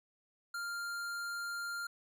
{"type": "tone with hard clipping", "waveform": "sine", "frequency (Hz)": 1396.9, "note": "F6", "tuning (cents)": 0, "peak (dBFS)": -39, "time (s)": [0.54, 1.87], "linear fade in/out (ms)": 5, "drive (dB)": 16, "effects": []}